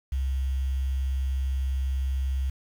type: tone with quantisation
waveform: sine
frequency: 66.4 Hz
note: C2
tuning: 26 cents sharp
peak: -24 dBFS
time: 0.12-2.5 s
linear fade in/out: 5 ms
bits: 8
effects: none